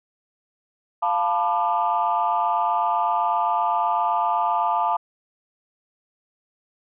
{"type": "chord", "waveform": "sine", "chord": "B half-diminished seventh", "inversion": "second", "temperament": "equal with one note detuned", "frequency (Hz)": [698.5, 880, 987.8, 1193.1], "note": ["F5", "A5", "B5", "D6"], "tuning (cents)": [0, 0, 0, 27], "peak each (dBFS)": [-24, -22, -25, -25], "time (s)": [1.02, 4.97], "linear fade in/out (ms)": 10, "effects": ["tanh soft clip ceiling -11 dBFS"]}